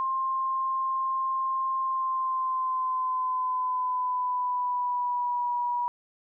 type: tone with pitch glide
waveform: sine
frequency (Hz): 1057 to 969.3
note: C6 to B5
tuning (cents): +17 to -33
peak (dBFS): -25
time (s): 0-5.88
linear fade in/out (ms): 0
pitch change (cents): -150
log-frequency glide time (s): 1.79-5.54
effects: none